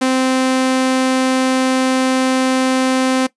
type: tone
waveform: sawtooth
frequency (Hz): 259.9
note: C4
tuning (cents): -11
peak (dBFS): -9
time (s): 0.01-3.27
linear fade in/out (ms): 10
effects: noise-tail reverb RT60 0.1 s tail -18 dB re dry + resampled to 24000 Hz